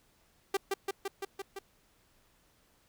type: tone with echo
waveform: sawtooth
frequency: 392.2 Hz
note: G4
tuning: 1 cent sharp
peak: -23 dBFS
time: 0.54-0.57 s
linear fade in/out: 5 ms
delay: 170 ms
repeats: 6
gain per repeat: -2 dB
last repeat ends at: 1.59 s
effects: pink hiss -68 dBFS RMS until 2.88 s